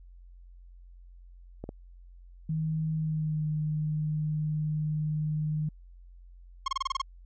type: clicks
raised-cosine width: 2 ms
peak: -24 dBFS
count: 2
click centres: 1.64 / 1.691 s
type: tone with pitch glide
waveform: sine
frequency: 158 to 153.24 Hz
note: D#3 to D#3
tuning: +27 to -26 cents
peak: -27 dBFS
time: 2.49-5.69 s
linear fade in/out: 5 ms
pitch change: -53 cents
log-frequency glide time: 2.94-3.46 s
type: tone bursts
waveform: 45% pulse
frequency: 1077 Hz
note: C6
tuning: 50 cents sharp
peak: -26 dBFS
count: 8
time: 6.66-7.017 s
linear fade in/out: 5 ms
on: 21 ms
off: 27 ms
effects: added 44 Hz sine -48 dBFS peak until 7.25 s + resampled to 16000 Hz